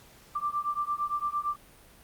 sine beating tone pair, 1174.7 / 1183.5 Hz, D6 / D6, 0 / +13 cents, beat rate 8.8 Hz, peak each -31 dBFS, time 0.35-1.56 s, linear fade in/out 10 ms, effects pink hiss -55 dBFS RMS until 2.03 s + Opus 48 kbps

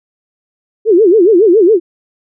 sine tone with vibrato, 392 Hz, G4, in tune, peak -4 dBFS, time 0.85-1.8 s, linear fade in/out 50 ms, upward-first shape sine, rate 7.2 Hz, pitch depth 260 cents each way, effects none

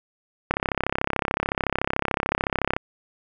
click train, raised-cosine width 0.5 ms, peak -6 dBFS, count 77, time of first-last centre 0.51-2.765 s, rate 33.7 Hz, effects none

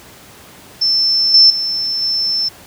sine tone with level steps, 5320 Hz, E8, 15 cents sharp, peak -11 / -4 / -16 / -14 dBFS, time 0.81-2.49 s, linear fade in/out 10 ms, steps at 1.34 / 1.5 / 2.02 s, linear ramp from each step 2 ms, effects pink hiss -40 dBFS RMS until 2.66 s + high-pass 80 Hz 12 dB/octave

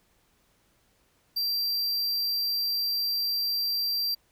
square tone, 4714 Hz, D8, 6 cents sharp, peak -26 dBFS, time 1.36-4.15 s, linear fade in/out 10 ms, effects pink hiss -67 dBFS RMS until 4.31 s

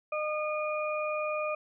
harmonic tone, 610 Hz, D#5, 34 cents flat, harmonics 1 / 2 / 4, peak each -31 / -35 / -37 dBFS, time 0.12-1.55 s, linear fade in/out 5 ms, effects none

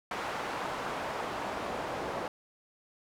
pink noise with band-pass filter sweep, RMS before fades -36 dBFS, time 0.11-2.28 s, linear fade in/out 2 ms, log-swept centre 1000 to 650 Hz, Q 0.97, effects none

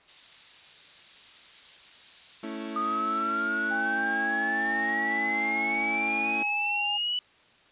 violet noise, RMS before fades -36 dBFS, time 0.08-3.48 s, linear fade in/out 2 ms
35% pulse chord, A major, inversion none, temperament equal, 220 / 277.2 / 329.6 Hz, A3 / C#4 / E4, 0 / 0 / 0 cents, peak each -36 / -38 / -36 dBFS, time 2.43-6.43 s, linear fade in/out 5 ms
sine exponential sweep, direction up, 1223 to 2975 Hz, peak -26 dBFS, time 2.76-7.19 s, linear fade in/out 2 ms
sine tone with pitch glide, 804 to 823.3 Hz, G5 to G#5, +44 to -15 cents, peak -32 dBFS, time 3.7-6.98 s, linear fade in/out 20 ms, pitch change +41 cents, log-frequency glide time 4.3-5.06 s
effects white hiss -59 dBFS RMS until 7.71 s + resampled to 8000 Hz

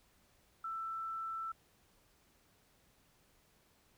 sine tone, 1329 Hz, E6, 14 cents sharp, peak -38 dBFS, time 0.64-1.52 s, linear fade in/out 5 ms, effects pink hiss -70 dBFS RMS until 3.97 s

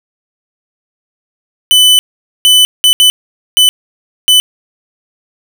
45% pulse tone bursts at uneven times, 3000 Hz, F#7, 23 cents sharp, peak -3 dBFS, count 6, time 1.71-1.99 / 2.45-2.65 / 2.84-2.93 / 3-3.1 / 3.57-3.69 / 4.28-4.4 s, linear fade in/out 0 ms, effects none

